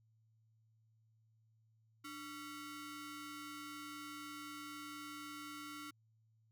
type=ring-modulated tone; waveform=sawtooth; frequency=831 Hz; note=G#5; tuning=1 cent sharp; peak=-40 dBFS; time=2.04-5.91 s; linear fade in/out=10 ms; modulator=535 Hz; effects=added 111 Hz sine -70 dBFS peak until 6.51 s